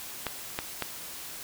clicks, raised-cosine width 0.3 ms, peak -13 dBFS, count 3, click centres 0.267 / 0.589 / 0.823 s, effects white hiss -41 dBFS RMS until 1.43 s

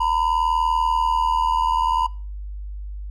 triangle ring-modulated tone, 960 Hz, B5, 49 cents flat, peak -13 dBFS, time 0-2.07 s, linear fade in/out 10 ms, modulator 40.2 Hz, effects noise-tail reverb RT60 0.4 s tail -25 dB re dry + added 50 Hz sine -29 dBFS peak until 3.1 s

